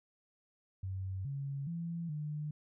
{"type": "tone with pitch steps", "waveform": "sine", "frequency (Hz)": [94.9, 139, 168.5, 150.3], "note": ["F#2", "C#3", "E3", "D3"], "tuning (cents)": [44, 5, 38, 40], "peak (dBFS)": -36, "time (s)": [0.83, 2.51], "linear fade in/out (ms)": 5, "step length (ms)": 420, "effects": []}